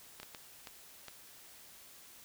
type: clicks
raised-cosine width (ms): 0.2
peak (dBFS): -28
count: 5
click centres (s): 0.2 / 0.231 / 0.348 / 0.672 / 1.083
effects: white hiss -56 dBFS RMS until 2.24 s